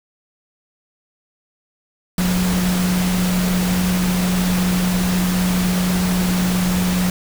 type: tone in noise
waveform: sine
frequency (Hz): 181.6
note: F#3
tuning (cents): -32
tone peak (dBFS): -16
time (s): 2.18-7.1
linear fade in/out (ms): 2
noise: pink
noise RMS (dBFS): -24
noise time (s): 2.18-7.1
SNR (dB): +5
effects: none